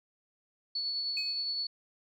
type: tone with tremolo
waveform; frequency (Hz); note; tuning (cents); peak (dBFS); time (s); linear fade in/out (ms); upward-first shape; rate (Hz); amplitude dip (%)
sine; 4427; C#8; -3; -30; 0.75-1.67; 5; sine; 9.7; 25
type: tone with exponential decay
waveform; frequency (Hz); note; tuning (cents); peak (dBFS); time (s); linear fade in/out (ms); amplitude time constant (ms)
triangle; 2530; D#7; +28; -32; 1.17-1.5; 2; 71
effects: none